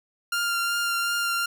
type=tone with vibrato; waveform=sawtooth; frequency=1394 Hz; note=F6; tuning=4 cents flat; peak=-20 dBFS; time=0.32-1.46 s; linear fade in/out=5 ms; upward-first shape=triangle; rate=2.7 Hz; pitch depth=15 cents each way; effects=none